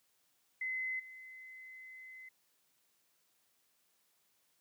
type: tone with level steps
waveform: sine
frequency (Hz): 2043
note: C7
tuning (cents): -42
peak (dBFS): -35 / -49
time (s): 0.61-2.29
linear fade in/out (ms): 5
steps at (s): 0.99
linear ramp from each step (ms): 10
effects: white hiss -75 dBFS RMS until 4.6 s + high-pass 100 Hz 12 dB/octave